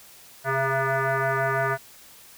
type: tone with frequency modulation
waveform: sine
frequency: 400.5 Hz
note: G4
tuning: 37 cents sharp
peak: -21 dBFS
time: 0.44-1.78 s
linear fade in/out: 50 ms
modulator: 269 Hz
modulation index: 5.2
effects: white hiss -49 dBFS RMS until 2.37 s